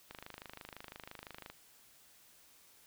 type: click train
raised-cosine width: 0.3 ms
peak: -30 dBFS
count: 37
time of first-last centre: 0.11-1.5 s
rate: 25.9 Hz
effects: white hiss -63 dBFS RMS until 2.86 s